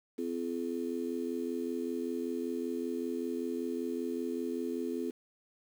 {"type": "harmonic tone", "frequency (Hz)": 85.2, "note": "F2", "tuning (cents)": -42, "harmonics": [3, 4, 5], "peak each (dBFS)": [-36, -37, -38], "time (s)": [0.18, 5.11], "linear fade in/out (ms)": 10, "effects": ["9-bit"]}